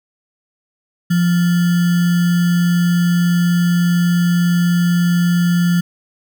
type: tone with sample-and-hold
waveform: sine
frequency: 174.2 Hz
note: F3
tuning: 4 cents flat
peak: -11 dBFS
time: 1.1-5.81 s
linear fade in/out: 10 ms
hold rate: 1575 Hz
effects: none